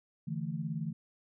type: chord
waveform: sine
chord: D suspended second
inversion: none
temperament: equal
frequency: 146.83 / 164.81 / 220 Hz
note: D3 / E3 / A3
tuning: 0 / 0 / 0 cents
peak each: -38 / -36 / -40 dBFS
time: 0.27-0.93 s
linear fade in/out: 10 ms
effects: none